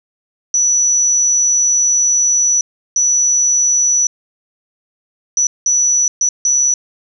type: tone bursts at uneven times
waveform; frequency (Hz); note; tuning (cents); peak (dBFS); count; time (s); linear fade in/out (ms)
sine; 5920; F#8; 0; -10; 6; 0.54-2.61 / 2.96-4.07 / 5.37-5.47 / 5.66-6.08 / 6.21-6.29 / 6.45-6.74; 2
effects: none